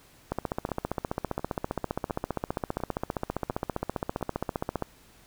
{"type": "two click trains", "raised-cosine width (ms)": 1, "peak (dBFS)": [-14, -23], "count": [69, 6], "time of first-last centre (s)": [[0.32, 4.823], [0.69, 4.211]], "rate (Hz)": [15.1, 1.42], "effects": ["pink hiss -57 dBFS RMS until 5.26 s"]}